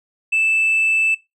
sine tone with tanh clipping, 2637 Hz, E7, in tune, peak -15 dBFS, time 0.32-1.15 s, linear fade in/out 10 ms, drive 1 dB, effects noise-tail reverb RT60 0.2 s tail -19 dB re dry

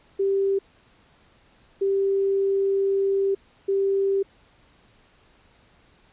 sine tone bursts at uneven times, 392 Hz, G4, in tune, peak -19 dBFS, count 3, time 0.19-0.59 / 1.81-3.35 / 3.68-4.23 s, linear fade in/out 10 ms, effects pink hiss -58 dBFS RMS until 6.12 s + resampled to 8000 Hz

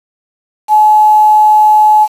sine tone with quantisation, 853 Hz, G#5, 46 cents sharp, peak -3 dBFS, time 0.68-2.08 s, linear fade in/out 50 ms, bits 5, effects resampled to 32000 Hz

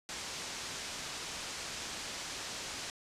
white low-pass noise, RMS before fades -42 dBFS, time 0.09-2.9 s, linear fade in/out 0 ms, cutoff 7200 Hz, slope 24 dB/octave, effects resampled to 32000 Hz

